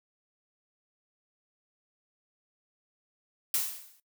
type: noise with exponential decay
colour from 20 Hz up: blue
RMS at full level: -25 dBFS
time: 3.54-4 s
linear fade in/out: 2 ms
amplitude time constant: 100 ms
effects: noise-tail reverb RT60 0.1 s tail -17 dB re dry